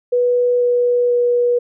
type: tone with pitch steps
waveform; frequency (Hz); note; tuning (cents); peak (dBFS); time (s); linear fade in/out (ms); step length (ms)
sine; 490 / 487.2 / 484.4; B4 / B4 / B4; -14 / -24 / -34; -12; 0.12-1.59; 10; 490
effects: none